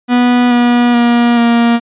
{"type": "tone with pitch steps", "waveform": "45% pulse", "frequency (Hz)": [245.2, 241.7, 238.2, 234.8], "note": ["B3", "B3", "A#3", "A#3"], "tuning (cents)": [-12, -37, 38, 13], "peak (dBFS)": -7, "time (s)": [0.08, 1.8], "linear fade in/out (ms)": 50, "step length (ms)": 430, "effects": ["resampled to 8000 Hz"]}